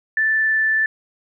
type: tone with frequency modulation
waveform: sine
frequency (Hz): 1760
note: A6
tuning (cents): 0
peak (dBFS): -15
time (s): 0.17-0.86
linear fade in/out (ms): 2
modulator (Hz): 21.1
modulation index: 0.44
effects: none